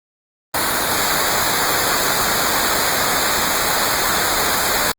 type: noise with comb filter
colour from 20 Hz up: pink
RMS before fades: -18 dBFS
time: 0.54-4.92 s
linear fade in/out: 5 ms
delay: 0.35 ms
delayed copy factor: -0.85
effects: Opus 24 kbps